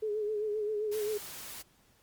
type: tone with vibrato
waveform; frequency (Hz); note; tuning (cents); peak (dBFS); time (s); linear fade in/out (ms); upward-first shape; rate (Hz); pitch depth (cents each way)
sine; 423.9; G#4; +35; -30; 0.02-1.18; 10; sine; 7.6; 50
type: noise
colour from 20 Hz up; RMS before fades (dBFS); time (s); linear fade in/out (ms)
white; -44; 0.91-1.63; 20
effects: pink hiss -66 dBFS RMS until 2.02 s + Opus 48 kbps